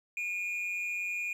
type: tone with amplitude modulation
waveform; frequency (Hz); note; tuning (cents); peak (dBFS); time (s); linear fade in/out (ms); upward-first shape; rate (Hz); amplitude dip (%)
triangle; 2432; D#7; -40; -28; 0.17-1.33; 2; sine; 189; 50
effects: 11-bit